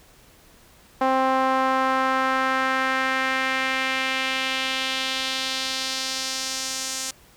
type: tone with band-pass filter sweep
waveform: sawtooth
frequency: 263 Hz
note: C4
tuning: 9 cents sharp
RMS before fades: -24 dBFS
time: 1.01-7.11 s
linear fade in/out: 5 ms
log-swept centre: 850 to 6900 Hz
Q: 1.7
effects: pink hiss -53 dBFS RMS until 7.36 s